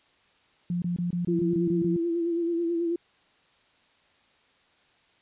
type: tone bursts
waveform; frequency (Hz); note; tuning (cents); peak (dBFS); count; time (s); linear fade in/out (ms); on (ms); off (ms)
sine; 175; F3; +4; -25; 9; 0.7-1.964; 2; 120; 23
type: tone with vibrato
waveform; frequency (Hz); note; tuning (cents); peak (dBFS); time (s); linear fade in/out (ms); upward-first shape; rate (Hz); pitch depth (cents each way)
sine; 338.8; E4; +48; -24; 1.28-2.96; 5; sine; 9.2; 38
effects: white hiss -63 dBFS RMS until 5.21 s + resampled to 8000 Hz